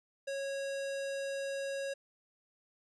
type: tone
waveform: square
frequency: 550 Hz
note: C#5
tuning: 14 cents flat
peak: -36 dBFS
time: 0.27-1.94 s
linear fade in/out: 10 ms
effects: resampled to 22050 Hz